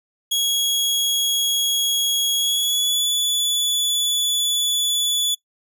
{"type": "tone with pitch glide", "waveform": "sawtooth", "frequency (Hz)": [3322, 3447], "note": ["G#7", "A7"], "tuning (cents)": [0, -36], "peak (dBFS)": -15, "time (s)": [0.31, 5.35], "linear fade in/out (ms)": 10, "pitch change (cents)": 64, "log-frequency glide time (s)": [2.37, 3.06], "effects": ["noise-tail reverb RT60 0.1 s tail -20 dB re dry"]}